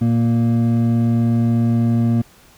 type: tone pair together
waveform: triangle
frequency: 116.54 / 233.1 Hz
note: A#2 / A#3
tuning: 0 / 0 cents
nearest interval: octave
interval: 1200 cents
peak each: -13 dBFS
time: 0.01-2.22 s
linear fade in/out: 10 ms
effects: tanh soft clip ceiling -8 dBFS + pink hiss -49 dBFS RMS until 2.57 s